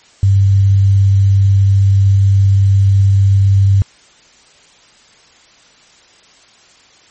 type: tone with quantisation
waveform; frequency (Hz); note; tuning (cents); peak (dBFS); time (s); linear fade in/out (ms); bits
sine; 98.2; G2; +4; -6; 0.23-3.82; 0; 6
effects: white hiss -46 dBFS RMS until 7.1 s + MP3 32 kbps